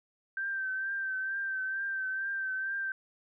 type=tone with vibrato; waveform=sine; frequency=1560 Hz; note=G6; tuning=9 cents flat; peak=-31 dBFS; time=0.37-2.92 s; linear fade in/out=2 ms; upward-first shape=triangle; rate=2.2 Hz; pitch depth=40 cents each way; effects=none